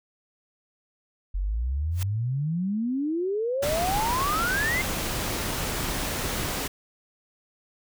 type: exponential sweep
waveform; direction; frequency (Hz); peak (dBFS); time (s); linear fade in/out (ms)
sine; up; 43.65 to 2133; -24; 1.34-4.82; 10
type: noise with exponential growth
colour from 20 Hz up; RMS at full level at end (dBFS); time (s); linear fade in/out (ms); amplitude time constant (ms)
white; -32; 1.91-2.03; 2; 26
type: noise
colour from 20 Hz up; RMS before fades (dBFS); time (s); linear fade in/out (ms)
pink; -29; 3.62-6.68; 10
effects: none